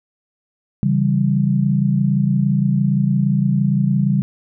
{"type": "chord", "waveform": "sine", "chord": "C# diminished", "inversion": "none", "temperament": "equal", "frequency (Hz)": [138.59, 164.81, 196], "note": ["C#3", "E3", "G3"], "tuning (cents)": [0, 0, 0], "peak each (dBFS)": [-17, -21, -17], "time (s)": [0.83, 4.22], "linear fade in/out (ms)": 0, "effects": []}